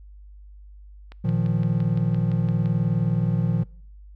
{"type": "click train", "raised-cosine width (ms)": 0.3, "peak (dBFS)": -27, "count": 10, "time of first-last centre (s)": [1.12, 2.658], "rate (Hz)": 5.85}
{"type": "chord", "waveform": "triangle", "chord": "Bb suspended fourth", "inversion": "none", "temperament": "equal", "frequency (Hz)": [116.54, 155.56, 174.61], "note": ["Bb2", "Eb3", "F3"], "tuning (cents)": [0, 0, 0], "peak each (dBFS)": -22, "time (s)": [1.24, 3.64], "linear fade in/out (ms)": 10}
{"effects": ["noise-tail reverb RT60 0.6 s tail -25 dB re dry", "added 50 Hz sine -42 dBFS peak until 4.15 s"]}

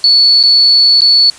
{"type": "tone with dropouts", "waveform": "sine", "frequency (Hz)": 4435, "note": "C#8", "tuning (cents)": 0, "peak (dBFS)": -4, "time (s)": [0.04, 1.3], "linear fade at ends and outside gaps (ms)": 1, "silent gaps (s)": [[0.429, 0.436], [1.007, 1.018]], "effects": ["white hiss -35 dBFS RMS until 1.38 s", "resampled to 22050 Hz"]}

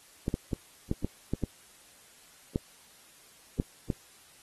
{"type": "clicks", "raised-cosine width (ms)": 3, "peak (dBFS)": -15, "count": 10, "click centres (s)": [0.281, 0.341, 0.532, 0.914, 1.046, 1.336, 1.437, 2.559, 3.599, 3.902], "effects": ["white hiss -57 dBFS RMS until 4.42 s", "AAC 32 kbps"]}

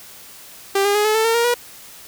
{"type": "tone with pitch steps", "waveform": "sawtooth", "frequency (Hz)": [394.3, 405.9, 417.7, 430, 442.6, 455.6, 468.9, 482.6], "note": ["G4", "G#4", "G#4", "A4", "A4", "A#4", "A#4", "B4"], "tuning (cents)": [10, -40, 10, -40, 10, -40, 10, -40], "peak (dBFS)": -11, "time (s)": [0.75, 1.542], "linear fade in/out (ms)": 5, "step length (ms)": 99, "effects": ["white hiss -41 dBFS RMS until 2.07 s"]}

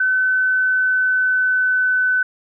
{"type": "tone with pitch glide", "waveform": "sine", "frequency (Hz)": [1518, 1507.5], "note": ["F#6", "F#6"], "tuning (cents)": [44, 32], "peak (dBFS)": -14, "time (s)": [0, 2.23], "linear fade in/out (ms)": 5, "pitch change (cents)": -12, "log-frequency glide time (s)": [0.13, 2.05], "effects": []}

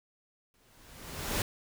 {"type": "noise with exponential growth", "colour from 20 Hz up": "pink", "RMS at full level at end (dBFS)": -29, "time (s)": [0.54, 1.42], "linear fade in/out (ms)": 1, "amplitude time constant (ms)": 190, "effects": []}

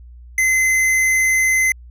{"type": "tone", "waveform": "square", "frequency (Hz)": 2054, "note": "C7", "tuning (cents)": -33, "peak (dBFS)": -14, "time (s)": [0.38, 1.72], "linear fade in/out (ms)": 2, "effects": ["added 60 Hz sine -37 dBFS peak until 1.9 s", "resampled to 32000 Hz"]}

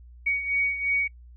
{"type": "beating tone pair", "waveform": "sine", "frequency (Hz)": [2245, 2247.9], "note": ["C#7", "C#7"], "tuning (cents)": [21, 24], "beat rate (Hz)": 2.9, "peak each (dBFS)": [-24, -30], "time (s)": [0.26, 1.08], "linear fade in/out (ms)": 10, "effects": ["noise-tail reverb RT60 0.1 s tail -24 dB re dry", "added 60 Hz sine -45 dBFS peak until 1.36 s"]}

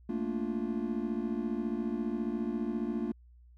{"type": "chord", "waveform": "triangle", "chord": "Bb major seventh", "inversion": "third", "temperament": "just", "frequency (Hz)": [218.5, 233.1, 291.4, 349.6], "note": ["A3", "Bb3", "D4", "F4"], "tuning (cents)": [-12, 0, -13, 2], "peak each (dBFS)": [-34, -33, -36, -36], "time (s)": [0.09, 3.12], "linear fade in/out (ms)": 5, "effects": ["added 60 Hz sine -54 dBFS peak until 3.57 s"]}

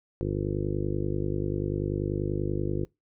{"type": "harmonic tone", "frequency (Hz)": 50.3, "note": "G1", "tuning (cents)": 45, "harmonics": [1, 2, 3, 4, 5, 6, 7, 8, 9, 10], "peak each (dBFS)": [-35, -33, -33, -42, -39, -36, -32, -41, -38, -42], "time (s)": [0.21, 2.85], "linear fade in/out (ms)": 0, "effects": ["noise-tail reverb RT60 0.2 s tail -24 dB re dry"]}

